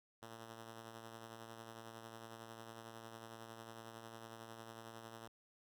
5% pulse tone with tremolo, 113.6 Hz, A#2, 44 cents flat, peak -38 dBFS, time 0.22-5.28 s, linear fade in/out 5 ms, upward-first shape triangle, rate 11 Hz, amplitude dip 45%, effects none

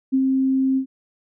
sine tone with ADSR envelope, 265 Hz, C4, 22 cents sharp, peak -14 dBFS, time 0.12-0.86 s, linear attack 22 ms, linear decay 61 ms, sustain -2 dB, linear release 90 ms, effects none

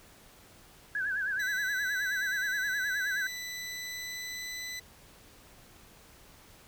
sine tone with vibrato, 1600 Hz, G6, 35 cents sharp, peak -29 dBFS, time 0.95-3.27 s, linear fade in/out 2 ms, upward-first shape sine, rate 9.5 Hz, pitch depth 110 cents each way
20% pulse tone with pitch glide, 1982 to 1999.2 Hz, B6 to B6, +6 to +21 cents, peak -32 dBFS, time 1.39-4.8 s, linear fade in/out 10 ms, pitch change +15 cents, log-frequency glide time 2.87-4.62 s
effects pink hiss -56 dBFS RMS until 6.67 s

